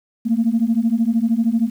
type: beating tone pair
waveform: sine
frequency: 222.3 / 235.3 Hz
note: A3 / A#3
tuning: +18 / +16 cents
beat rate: 13 Hz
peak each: -17 dBFS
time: 0.25-1.7 s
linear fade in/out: 20 ms
effects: tanh soft clip ceiling -8 dBFS + 8-bit